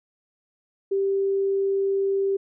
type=tone; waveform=sine; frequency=392 Hz; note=G4; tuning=in tune; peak=-20 dBFS; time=0.91-2.37 s; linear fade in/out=10 ms; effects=none